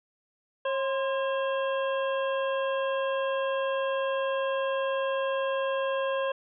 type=harmonic tone with a mistuned harmonic; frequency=541 Hz; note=C#5; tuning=42 cents flat; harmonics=1 / 2 / 3 / 5 / 6; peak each=-27 / -33 / -37 / -41 / -43 dBFS; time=0.65-6.32 s; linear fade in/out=5 ms; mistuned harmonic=2; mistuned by=-63 cents; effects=none